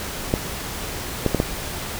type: clicks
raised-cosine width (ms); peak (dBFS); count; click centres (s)
2; -4; 4; 0.339 / 1.263 / 1.347 / 1.401
effects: pink hiss -30 dBFS RMS until 1.99 s